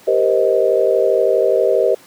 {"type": "chord", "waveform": "sine", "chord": "C minor seventh", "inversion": "second", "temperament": "just", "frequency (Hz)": [392.4, 470.9, 523.3, 627.9], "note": ["G4", "Bb4", "C5", "Eb5"], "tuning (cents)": [2, 18, 0, 16], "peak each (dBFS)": -17, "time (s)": [0.07, 1.95], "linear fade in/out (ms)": 10, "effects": ["pink hiss -45 dBFS RMS until 2.06 s", "high-pass 200 Hz 12 dB/octave"]}